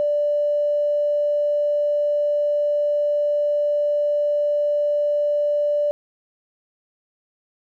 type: tone with tanh clipping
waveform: triangle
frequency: 587.3 Hz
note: D5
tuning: in tune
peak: -17 dBFS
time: 0-5.91 s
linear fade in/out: 0 ms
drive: 3 dB
effects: none